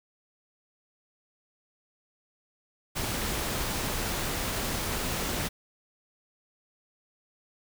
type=noise; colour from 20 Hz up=pink; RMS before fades=-31 dBFS; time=2.95-5.49 s; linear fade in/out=20 ms; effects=none